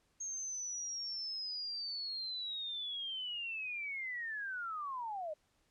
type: linear sweep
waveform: sine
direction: down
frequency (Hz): 6480 to 590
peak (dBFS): -38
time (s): 0.2-5.34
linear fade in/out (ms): 10
effects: pink hiss -75 dBFS RMS until 5.7 s + low-pass 10000 Hz 12 dB/octave